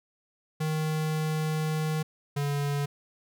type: tone pair in turn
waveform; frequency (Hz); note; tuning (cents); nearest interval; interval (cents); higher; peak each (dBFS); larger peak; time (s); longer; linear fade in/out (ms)
square; 155.9 / 143.2; D#3 / D3; +4 / -43; minor second; 147; first; -27; neither; 0.6-2.03 / 2.36-2.86; first; 10
effects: none